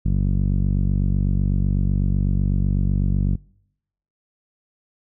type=tone with low-pass filter; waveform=sawtooth; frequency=48 Hz; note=G1; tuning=36 cents flat; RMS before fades=-19 dBFS; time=0.05-3.36 s; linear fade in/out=10 ms; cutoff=180 Hz; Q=1.9; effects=noise-tail reverb RT60 0.8 s tail -26 dB re dry